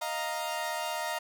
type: chord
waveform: sawtooth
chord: Eb suspended second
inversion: none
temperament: equal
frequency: 622.3 / 698.5 / 932.3 Hz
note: Eb5 / F5 / Bb5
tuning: 0 / 0 / 0 cents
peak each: -33 / -33 / -31 dBFS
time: 0.01-1.19 s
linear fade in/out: 10 ms
effects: none